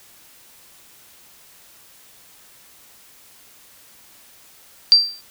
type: tone with exponential decay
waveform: sine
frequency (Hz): 4699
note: D8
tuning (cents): 0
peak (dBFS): -4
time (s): 4.92-5.21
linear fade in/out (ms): 0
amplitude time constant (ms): 62
effects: white hiss -49 dBFS RMS until 5.3 s